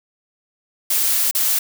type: noise with dropouts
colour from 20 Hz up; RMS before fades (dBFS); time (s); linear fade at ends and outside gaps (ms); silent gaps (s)
blue; -18; 0.9-1.59; 5; 1.312-1.349
effects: none